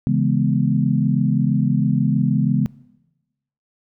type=chord; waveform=sine; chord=C# minor seventh; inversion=none; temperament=equal; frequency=138.59 / 164.81 / 207.7 / 246.9 Hz; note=C#3 / E3 / G#3 / B3; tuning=0 / 0 / 0 / 0 cents; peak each=-19 / -22 / -20 / -22 dBFS; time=0.07-2.66 s; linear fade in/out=0 ms; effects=noise-tail reverb RT60 1.0 s tail -22 dB re dry